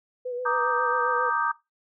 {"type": "tone with vibrato", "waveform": "sine", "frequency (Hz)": 494.2, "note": "B4", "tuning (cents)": 1, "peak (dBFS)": -28, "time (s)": [0.25, 1.3], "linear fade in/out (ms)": 10, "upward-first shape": "sine", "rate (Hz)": 7.4, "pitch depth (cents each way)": 34}
{"type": "chord", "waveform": "sine", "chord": "Eb major seventh", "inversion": "second", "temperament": "equal", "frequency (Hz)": [932.3, 1174.7, 1244.5, 1568], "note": ["Bb5", "D6", "Eb6", "G6"], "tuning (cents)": [0, 0, 0, 0], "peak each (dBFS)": -28, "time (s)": [0.45, 1.52], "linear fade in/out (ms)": 10}
{"effects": ["noise-tail reverb RT60 0.2 s tail -18 dB re dry"]}